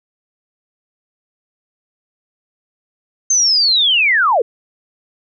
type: linear sweep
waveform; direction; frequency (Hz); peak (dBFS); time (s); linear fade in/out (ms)
sine; down; 6340 to 409.4; -10; 3.3-4.42; 5
effects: none